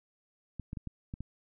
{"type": "clicks", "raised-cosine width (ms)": 5, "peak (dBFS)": -26, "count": 6, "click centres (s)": [0.597, 0.731, 0.772, 0.873, 1.139, 1.206], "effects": []}